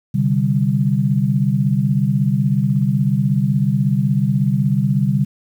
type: chord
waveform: sine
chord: C suspended second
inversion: none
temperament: just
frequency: 130.81 / 147.16 / 196.22 Hz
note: C3 / D3 / G3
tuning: 0 / +4 / +2 cents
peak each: -18 dBFS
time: 0.14-5.25 s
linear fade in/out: 10 ms
effects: 8-bit